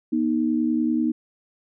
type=tone pair together; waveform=sine; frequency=240.7 / 311.1 Hz; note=B3 / D#4; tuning=-44 / 0 cents; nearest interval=major third; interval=444 cents; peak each=-22 dBFS; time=0.12-1.12 s; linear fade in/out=10 ms; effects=none